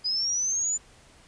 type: linear sweep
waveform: sine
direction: up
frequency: 4915 to 7080 Hz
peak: -24 dBFS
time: 0.04-0.78 s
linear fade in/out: 20 ms
effects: pink hiss -55 dBFS RMS until 1.27 s + resampled to 22050 Hz